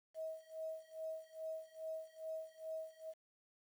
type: tone with tremolo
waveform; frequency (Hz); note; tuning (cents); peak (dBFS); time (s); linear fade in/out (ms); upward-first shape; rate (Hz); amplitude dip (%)
sine; 639; D#5; +46; -40; 0.14-3.14; 50; sine; 2.4; 95
effects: 11-bit

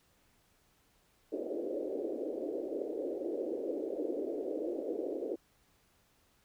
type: band-pass noise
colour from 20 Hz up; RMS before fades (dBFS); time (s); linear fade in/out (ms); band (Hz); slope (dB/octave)
pink; -37; 1.32-5.36; 10; 300 to 560; 48
effects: pink hiss -70 dBFS RMS until 6.44 s

